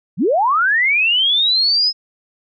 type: linear sweep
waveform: sine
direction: up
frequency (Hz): 129.7 to 5160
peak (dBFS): -12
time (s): 0.17-1.93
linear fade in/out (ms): 50
effects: none